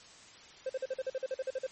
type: tone bursts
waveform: triangle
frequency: 523.3 Hz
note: C5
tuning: in tune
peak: -29 dBFS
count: 13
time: 0.66-1.667 s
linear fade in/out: 5 ms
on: 35 ms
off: 46 ms
effects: white hiss -54 dBFS RMS until 1.71 s + MP3 32 kbps